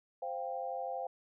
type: chord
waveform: sine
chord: C suspended fourth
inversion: none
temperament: equal with one note detuned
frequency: 523.3 / 698.5 / 790.8 Hz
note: C5 / F5 / G5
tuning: 0 / 0 / +15 cents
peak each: -40 / -40 / -40 dBFS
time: 0.22-1.07 s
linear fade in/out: 5 ms
effects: none